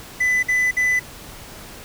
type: tone bursts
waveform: triangle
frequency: 2000 Hz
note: B6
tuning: 21 cents sharp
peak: -14 dBFS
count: 3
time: 0.2-0.996 s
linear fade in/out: 10 ms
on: 230 ms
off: 53 ms
effects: pink hiss -39 dBFS RMS until 1.84 s